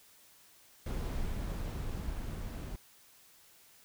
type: noise with level ramp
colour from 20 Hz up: brown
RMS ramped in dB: -35 to -40 dBFS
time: 0.86-2.76 s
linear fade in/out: 2 ms
effects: white hiss -61 dBFS RMS until 3.84 s